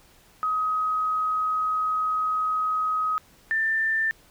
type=tone pair in turn; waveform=sine; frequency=1263 / 1783.1 Hz; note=D#6 / A6; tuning=+26 / +23 cents; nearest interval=tritone; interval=597 cents; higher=second; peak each=-22 / -21 dBFS; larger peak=second; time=0.43-3.18 / 3.51-4.11 s; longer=first; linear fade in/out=0 ms; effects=pink hiss -56 dBFS RMS until 4.3 s